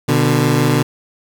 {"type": "tone pair together", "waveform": "20% pulse", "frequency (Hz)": [123.47, 149.41], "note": ["B2", "D3"], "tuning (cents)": [0, 30], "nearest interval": "minor third", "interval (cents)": 330, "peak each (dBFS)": -10, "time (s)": [0.08, 0.83], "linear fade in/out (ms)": 10, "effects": ["7-bit"]}